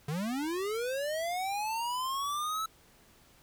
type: linear sweep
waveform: square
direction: up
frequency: 138.59 to 1318.5 Hz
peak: -32 dBFS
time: 0.08-2.66 s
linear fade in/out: 5 ms
effects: pink hiss -61 dBFS RMS until 3.42 s